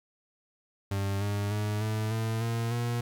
40% pulse tone with pitch steps, 98.8 / 101.93 / 105.16 / 108.49 / 111.93 / 115.48 / 119.13 Hz, G2 / G#2 / G#2 / A2 / A2 / A#2 / A#2, +14 / -32 / +22 / -24 / +30 / -16 / +38 cents, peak -27 dBFS, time 0.91-3.01 s, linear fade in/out 5 ms, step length 300 ms, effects 10-bit

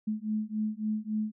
sine beating tone pair, 213.1 / 216.7 Hz, G#3 / A3, +45 / -26 cents, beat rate 3.6 Hz, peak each -32 / -32 dBFS, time 0.07-1.32 s, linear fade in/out 10 ms, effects none

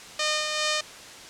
5% pulse tone with tremolo, 610 Hz, D#5, 34 cents flat, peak -11 dBFS, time 0.19-0.81 s, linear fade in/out 5 ms, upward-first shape sine, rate 2.5 Hz, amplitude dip 40%, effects white hiss -43 dBFS RMS until 1.29 s + low-pass 7000 Hz 12 dB/octave

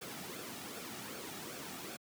pink noise with flanger, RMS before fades -45 dBFS, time 0.01-1.97 s, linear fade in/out 10 ms, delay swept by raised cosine 1 to 1.98 ms, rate 2.6 Hz, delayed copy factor -0.55, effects high-pass 150 Hz 12 dB/octave

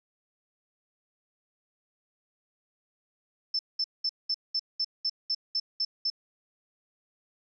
sine tone bursts, 5290 Hz, E8, 5 cents sharp, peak -25 dBFS, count 11, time 3.54-6.101 s, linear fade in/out 5 ms, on 51 ms, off 200 ms, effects none

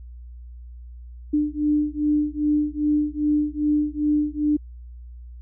sine beating tone pair, 297 / 299.5 Hz, D4 / D4, +20 / +34 cents, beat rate 2.5 Hz, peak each -22 dBFS, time 1.33-4.57 s, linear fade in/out 10 ms, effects added 60 Hz sine -37 dBFS peak until 5.41 s

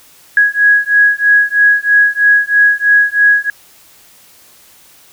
sine beating tone pair, 1661.2 / 1664.3 Hz, G#6 / G#6, 0 / +3 cents, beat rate 3.1 Hz, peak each -10 dBFS, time 0.37-3.5 s, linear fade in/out 2 ms, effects white hiss -44 dBFS RMS until 5.12 s

